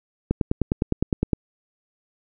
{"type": "click train", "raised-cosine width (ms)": 3, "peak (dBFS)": -7, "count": 11, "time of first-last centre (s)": [0.31, 1.332], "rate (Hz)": 9.78, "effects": []}